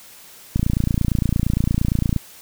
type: click train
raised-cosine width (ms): 5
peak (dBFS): -6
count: 47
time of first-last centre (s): 0.56-2.163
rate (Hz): 28.7
effects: white hiss -44 dBFS RMS until 2.41 s